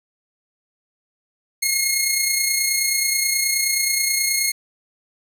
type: tone with amplitude modulation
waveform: 10% pulse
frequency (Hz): 2154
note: C7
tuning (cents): +50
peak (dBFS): -7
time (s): 1.62-4.52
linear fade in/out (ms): 10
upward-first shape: sine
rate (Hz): 29.4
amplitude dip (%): 40
effects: none